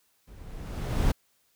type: noise with level ramp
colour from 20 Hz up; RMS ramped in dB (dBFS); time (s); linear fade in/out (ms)
brown; -50 to -21; 0.27-1.12; 10
effects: white hiss -69 dBFS RMS until 1.55 s